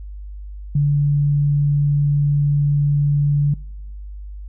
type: tone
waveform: sine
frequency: 144.5 Hz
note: D3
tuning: 28 cents flat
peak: -13 dBFS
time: 0.75-3.54 s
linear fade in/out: 5 ms
effects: noise-tail reverb RT60 1.0 s tail -26 dB re dry + added 50 Hz sine -30 dBFS peak until 4.48 s